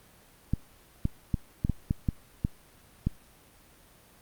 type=clicks; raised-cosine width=5 ms; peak=-13 dBFS; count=9; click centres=0.536 / 1.054 / 1.342 / 1.649 / 1.697 / 1.909 / 2.088 / 2.449 / 3.07 s; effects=pink hiss -57 dBFS RMS until 4.21 s + Opus 32 kbps